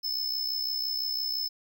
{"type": "tone with amplitude modulation", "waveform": "square", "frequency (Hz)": 5240, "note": "E8", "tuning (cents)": -11, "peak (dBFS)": -26, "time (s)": [0.03, 1.49], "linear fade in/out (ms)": 20, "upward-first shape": "sine", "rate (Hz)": 65.9, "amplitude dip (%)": 65, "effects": []}